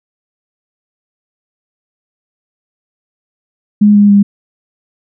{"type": "tone with pitch steps", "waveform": "sine", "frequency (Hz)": [207.7, 204.7, 201.8], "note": ["G#3", "G#3", "G#3"], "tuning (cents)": [0, -25, -49], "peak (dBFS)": -3, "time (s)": [3.81, 4.23], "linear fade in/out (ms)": 10, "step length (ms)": 140, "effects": []}